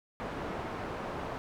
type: low-pass noise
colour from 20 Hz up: white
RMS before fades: -38 dBFS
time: 0.2-1.38 s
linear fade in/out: 0 ms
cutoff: 920 Hz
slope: 12 dB/octave
effects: none